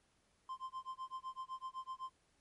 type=tone with tremolo; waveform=triangle; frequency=1044 Hz; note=C6; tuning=4 cents flat; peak=-38 dBFS; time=0.49-2.1 s; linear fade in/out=2 ms; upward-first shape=sine; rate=7.9 Hz; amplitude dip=100%; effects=pink hiss -75 dBFS RMS until 2.4 s + MP3 48 kbps